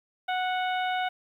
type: harmonic tone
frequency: 737 Hz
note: F#5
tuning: 7 cents flat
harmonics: 1 / 2 / 3 / 4 / 5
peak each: -27 / -33 / -37 / -39 / -41 dBFS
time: 0.28-1.09 s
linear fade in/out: 10 ms
effects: 10-bit